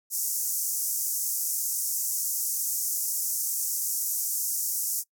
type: band-pass noise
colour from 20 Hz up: white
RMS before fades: -29 dBFS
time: 0.1-5.04 s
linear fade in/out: 50 ms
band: 5700 to 16000 Hz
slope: 48 dB/octave
effects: noise-tail reverb RT60 0.1 s tail -23 dB re dry